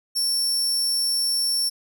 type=tone; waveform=sawtooth; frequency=5440 Hz; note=F8; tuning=46 cents flat; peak=-18 dBFS; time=0.15-1.7 s; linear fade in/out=20 ms; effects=none